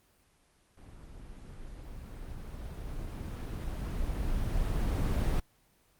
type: noise with level ramp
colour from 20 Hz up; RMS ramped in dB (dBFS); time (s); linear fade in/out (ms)
brown; -49 to -27; 0.77-5.4; 5
effects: pink hiss -67 dBFS RMS until 5.99 s + Opus 24 kbps